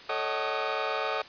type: tone cluster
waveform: 25% pulse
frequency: 440.6 / 555 / 627 / 754 / 1226 Hz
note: A4 / C#5 / D#5 / F#5 / D#6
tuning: +2 / +2 / +13 / +32 / -26 cents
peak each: -31 dBFS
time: 0.09-1.22 s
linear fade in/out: 5 ms
effects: white hiss -47 dBFS RMS until 1.28 s + resampled to 11025 Hz